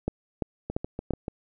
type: two click trains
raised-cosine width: 2 ms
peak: -18 / -13 dBFS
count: 5 / 4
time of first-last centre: 0.7-1.281 / 0.08-1.107 s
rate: 6.88 / 2.92 Hz
effects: none